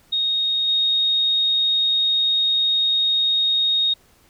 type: tone with level steps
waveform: sine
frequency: 3729 Hz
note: A#7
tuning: in tune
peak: -18 / -16 dBFS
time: 0.12-3.94 s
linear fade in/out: 10 ms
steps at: 0.67 s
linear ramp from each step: 20 ms
effects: pink hiss -56 dBFS RMS until 4.29 s